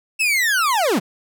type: linear sweep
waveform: 40% pulse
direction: down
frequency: 2674 to 144.9 Hz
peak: -15 dBFS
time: 0.19-1 s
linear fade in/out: 20 ms
effects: none